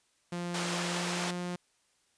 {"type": "tone with pitch glide", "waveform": "sawtooth", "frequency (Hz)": [174.6, 177.45], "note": ["F3", "F3"], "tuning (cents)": [0, 28], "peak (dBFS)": -30, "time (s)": [0.32, 1.56], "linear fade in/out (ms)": 5, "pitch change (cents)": 28, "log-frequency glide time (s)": [0.85, 1.35]}
{"type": "band-pass noise", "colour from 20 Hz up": "pink", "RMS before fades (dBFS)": -36, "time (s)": [0.54, 1.31], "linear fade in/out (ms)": 5, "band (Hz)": [590, 8200], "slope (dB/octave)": 12}
{"effects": ["white hiss -71 dBFS RMS until 2.17 s", "resampled to 22050 Hz"]}